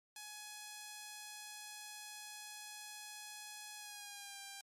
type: tone with pitch glide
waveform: 5% pulse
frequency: 841 to 794.3 Hz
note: G#5 to G5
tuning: +22 to +23 cents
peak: -36 dBFS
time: 0.16-4.61 s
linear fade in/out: 2 ms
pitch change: -99 cents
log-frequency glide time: 3.76-4.4 s
effects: MP3 64 kbps